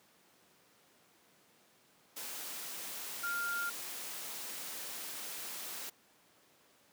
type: tone in noise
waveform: sine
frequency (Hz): 1399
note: F6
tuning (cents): +3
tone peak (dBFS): -34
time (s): 3.23-3.7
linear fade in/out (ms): 10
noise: white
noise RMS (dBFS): -43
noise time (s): 2.16-5.9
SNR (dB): +6
effects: pink hiss -66 dBFS RMS until 6.92 s + high-pass 200 Hz 12 dB/octave